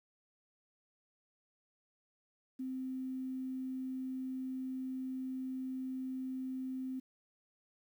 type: tone with quantisation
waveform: sine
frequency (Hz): 260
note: C4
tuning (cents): -11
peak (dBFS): -37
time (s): 2.59-7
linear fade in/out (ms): 10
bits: 11
effects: none